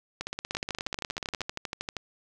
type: two click trains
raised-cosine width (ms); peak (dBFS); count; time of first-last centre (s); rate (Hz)
0.2; -15 / -15; 21 / 19; 0.21-1.408 / 0.55-1.967; 16.7 / 12.7
effects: none